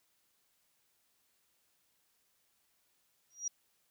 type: tone with exponential growth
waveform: sine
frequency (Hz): 5740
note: F8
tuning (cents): +47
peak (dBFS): -30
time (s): 3.3-3.48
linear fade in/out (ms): 5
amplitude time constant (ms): 37
effects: white hiss -75 dBFS RMS until 3.9 s